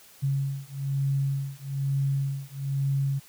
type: beating tone pair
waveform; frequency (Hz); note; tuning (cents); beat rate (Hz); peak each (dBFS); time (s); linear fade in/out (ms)
sine; 137.2 / 138.3; C#3 / C#3; -17 / -4; 1.1; -28; 0.22-3.2; 20
effects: white hiss -53 dBFS RMS until 3.28 s